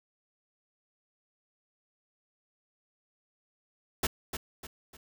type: noise with echo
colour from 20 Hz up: pink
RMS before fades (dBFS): -28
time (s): 4.03-4.07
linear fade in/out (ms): 5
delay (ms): 300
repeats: 3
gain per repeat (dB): -8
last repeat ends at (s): 4.97
effects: none